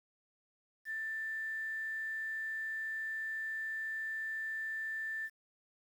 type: tone with quantisation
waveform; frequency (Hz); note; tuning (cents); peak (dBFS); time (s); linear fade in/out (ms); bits
sine; 1773; A6; +13; -36; 0.85-5.3; 50; 10
effects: none